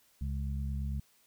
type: harmonic tone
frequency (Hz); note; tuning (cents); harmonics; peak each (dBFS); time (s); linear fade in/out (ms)
68.9; C#2; -10; 1 / 2 / 3; -33 / -39 / -43; 0.21-1; 5
effects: white hiss -67 dBFS RMS until 1.26 s